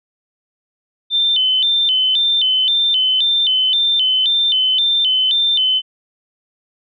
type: tone with vibrato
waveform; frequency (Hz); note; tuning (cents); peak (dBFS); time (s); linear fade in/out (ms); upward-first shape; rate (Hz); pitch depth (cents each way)
sine; 3300; G#7; -12; -12; 1.1-5.82; 50; square; 1.9; 140
effects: none